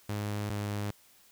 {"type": "tone pair in turn", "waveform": "sawtooth", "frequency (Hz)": [103.83, 103.05], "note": ["G#2", "G#2"], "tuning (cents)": [0, -13], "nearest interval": "unison", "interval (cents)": 13, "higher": "first", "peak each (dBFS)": -28, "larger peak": "neither", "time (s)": [[0.09, 0.5], [0.5, 0.91]], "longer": "neither", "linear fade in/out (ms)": 5, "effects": ["white hiss -61 dBFS RMS until 1.31 s"]}